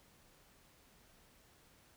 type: silence
effects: pink hiss -66 dBFS RMS until 1.96 s